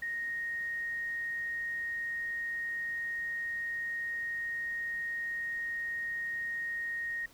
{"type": "tone", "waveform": "sine", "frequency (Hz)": 1864.7, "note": "A#6", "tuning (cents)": 0, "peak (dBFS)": -33, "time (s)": [0.02, 7.26], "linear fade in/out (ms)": 5, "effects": ["pink hiss -59 dBFS RMS until 7.33 s"]}